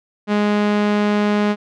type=tone with low-pass filter; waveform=sawtooth; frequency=207.7 Hz; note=G#3; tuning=in tune; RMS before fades=-17 dBFS; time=0.27-1.56 s; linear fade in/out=50 ms; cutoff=3300 Hz; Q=0.65; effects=none

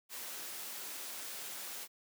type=high-pass noise; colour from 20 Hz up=white; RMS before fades=-44 dBFS; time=0.09-1.88 s; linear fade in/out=50 ms; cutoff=250 Hz; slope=12 dB/octave; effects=none

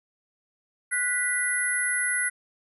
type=tone cluster; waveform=sine; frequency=1478 / 1968 / 10660 Hz; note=F#6 / B6 / E9; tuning=-2 / -7 / +18 cents; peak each=-28 / -27 / -28 dBFS; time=0.91-2.3 s; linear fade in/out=20 ms; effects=none

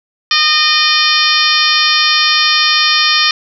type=harmonic tone with a mistuned harmonic; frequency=613 Hz; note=D#5; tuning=26 cents flat; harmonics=2 / 3 / 4 / 5 / 6 / 7 / 8 / 9; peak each=-17 / -17 / -17 / -17 / -17 / -17 / -17 / -17 dBFS; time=0.31-3.31 s; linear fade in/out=2 ms; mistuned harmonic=6; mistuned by=-44 cents; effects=none

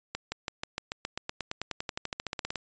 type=accelerating click train; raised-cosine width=0.2 ms; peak=-15 dBFS; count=25; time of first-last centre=0.15-2.557 s; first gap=170 ms; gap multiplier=0.95; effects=resampled to 16000 Hz

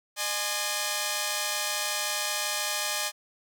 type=chord; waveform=5% pulse; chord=Ab major; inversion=second; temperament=equal with one note detuned; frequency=606.6 / 830.6 / 1046.5 Hz; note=Eb5 / Ab5 / C6; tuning=-44 / 0 / 0 cents; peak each=-20 / -19 / -24 dBFS; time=0.16-3.12 s; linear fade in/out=50 ms; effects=none

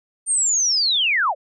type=linear sweep; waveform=sine; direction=down; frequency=8940 to 516 Hz; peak=-16 dBFS; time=0.26-1.35 s; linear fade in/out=50 ms; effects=none

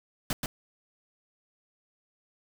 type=noise with echo; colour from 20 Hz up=pink; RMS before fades=-29 dBFS; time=0.3-0.33 s; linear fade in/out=2 ms; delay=130 ms; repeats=1; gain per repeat=-3 dB; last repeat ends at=0.46 s; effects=none

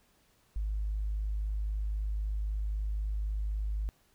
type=tone; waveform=sine; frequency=51.91 Hz; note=G#1; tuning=in tune; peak=-29 dBFS; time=0.56-3.89 s; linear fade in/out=0 ms; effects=tanh soft clip ceiling -25 dBFS + pink hiss -68 dBFS RMS until 4.14 s

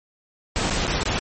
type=noise with dropouts; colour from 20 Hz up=pink; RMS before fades=-23 dBFS; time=0.56-1.19 s; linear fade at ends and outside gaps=0 ms; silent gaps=0.699-0.707 / 0.87-0.877 / 1.032-1.056 s; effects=MP3 32 kbps

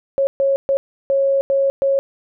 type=tone bursts at uneven times; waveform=sine; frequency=548 Hz; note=C#5; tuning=20 cents flat; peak=-13 dBFS; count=6; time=0.18-0.27 / 0.4-0.56 / 0.69-0.77 / 1.1-1.41 / 1.5-1.7 / 1.82-1.99 s; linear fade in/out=0 ms; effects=none

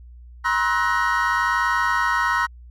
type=tone cluster; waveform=triangle; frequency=962 / 1063 / 1297 / 1485 / 1879 Hz; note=B5 / C6 / E6 / F#6 / A#6; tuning=-46 / +27 / -28 / +6 / +13 cents; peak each=-23 dBFS; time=0.44-2.47 s; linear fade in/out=20 ms; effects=added 60 Hz sine -40 dBFS peak until 2.7 s

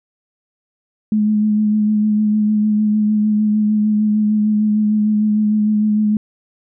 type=tone with vibrato; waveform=sine; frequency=212.1 Hz; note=G#3; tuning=37 cents sharp; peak=-12 dBFS; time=1.12-6.17 s; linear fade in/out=2 ms; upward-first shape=sine; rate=6.6 Hz; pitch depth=20 cents each way; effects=none

